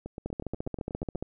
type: two click trains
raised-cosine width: 2 ms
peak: -24 / -19 dBFS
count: 10 / 15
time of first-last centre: 0.06-1.151 / 0.26-1.226 s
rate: 8.25 / 14.5 Hz
effects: none